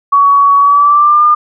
sine tone with pitch glide, 1126 to 1206.8 Hz, C#6 to D6, +27 to +47 cents, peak -4 dBFS, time 0.12-1.35 s, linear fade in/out 10 ms, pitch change +120 cents, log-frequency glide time 0.59-1.24 s, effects none

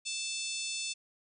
harmonic tone with a mistuned harmonic, 880 Hz, A5, in tune, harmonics 3 / 4 / 5 / 6 / 7 / 8 / 9 / 10, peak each -40 / -41 / -42 / -43 / -43 / -44 / -45 / -45 dBFS, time 0.05-0.94 s, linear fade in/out 20 ms, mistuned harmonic 4, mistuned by +17 cents, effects none

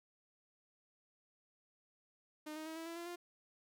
sawtooth tone with pitch steps, 305.6 / 312.6 / 319.7 / 327 / 334.4 / 342 / 349.8 Hz, D#4 / D#4 / D#4 / E4 / E4 / F4 / F4, -31 / +8 / +47 / -14 / +25 / -36 / +3 cents, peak -40 dBFS, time 2.46-3.16 s, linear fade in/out 10 ms, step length 100 ms, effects none

